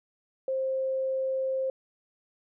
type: tone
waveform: sine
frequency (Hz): 528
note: C5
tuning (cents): +16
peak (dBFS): -26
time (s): 0.48-1.7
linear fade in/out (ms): 2
effects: none